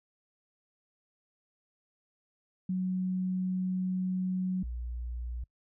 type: tone pair in turn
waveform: sine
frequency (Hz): 185 / 59.94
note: F#3 / A#1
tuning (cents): 0 / +49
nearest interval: octave + minor sixth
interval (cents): 1951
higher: first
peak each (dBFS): -28 / -34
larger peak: first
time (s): 2.69-4.63 / 4.63-5.44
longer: first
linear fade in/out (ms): 5
effects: noise-tail reverb RT60 0.1 s tail -25 dB re dry